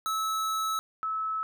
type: tone pair in turn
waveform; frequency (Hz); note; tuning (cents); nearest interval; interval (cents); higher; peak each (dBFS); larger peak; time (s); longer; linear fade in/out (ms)
square / sine; 1300 / 1300; E6 / E6; -24 / -24; unison; 0; neither; -28 / -28; neither; 0.06-0.79 / 1.03-1.43; first; 0
effects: none